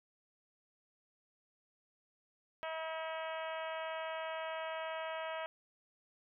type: harmonic tone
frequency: 321 Hz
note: E4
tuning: 46 cents flat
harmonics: 2 / 3 / 4 / 5 / 6 / 7 / 8 / 9 / 10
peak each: -41 / -45 / -47 / -49 / -51 / -52 / -53 / -54 / -55 dBFS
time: 2.63-5.46 s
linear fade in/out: 0 ms
effects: none